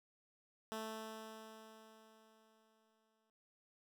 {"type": "tone with exponential decay", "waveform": "10% pulse", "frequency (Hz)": 220, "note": "A3", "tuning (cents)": 0, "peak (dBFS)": -33, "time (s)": [0.72, 3.3], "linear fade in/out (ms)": 0, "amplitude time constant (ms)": 560, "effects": []}